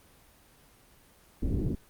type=low-pass noise; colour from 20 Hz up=pink; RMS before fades=-29 dBFS; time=1.42-1.75 s; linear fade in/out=5 ms; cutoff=340 Hz; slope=24 dB/octave; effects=pink hiss -59 dBFS RMS until 1.89 s + Opus 24 kbps